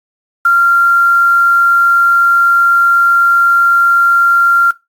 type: tone with quantisation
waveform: sine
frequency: 1384 Hz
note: F6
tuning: 16 cents flat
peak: -5 dBFS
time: 0.45-4.71 s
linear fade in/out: 5 ms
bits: 5
effects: noise-tail reverb RT60 0.2 s tail -19 dB re dry + AAC 64 kbps